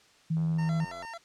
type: tone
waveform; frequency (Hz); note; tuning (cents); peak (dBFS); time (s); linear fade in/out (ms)
sine; 161.3; E3; -37; -25; 0.3-0.85; 10
type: click train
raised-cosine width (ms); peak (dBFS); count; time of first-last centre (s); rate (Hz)
1; -35; 61; 0.37-1.05; 88.3
type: tone with vibrato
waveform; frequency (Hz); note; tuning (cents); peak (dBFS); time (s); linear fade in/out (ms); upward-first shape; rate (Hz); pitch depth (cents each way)
25% pulse; 785; G5; +2; -35; 0.58-1.18; 10; square; 4.5; 260
effects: white hiss -60 dBFS RMS until 1.24 s + low-pass 6000 Hz 12 dB/octave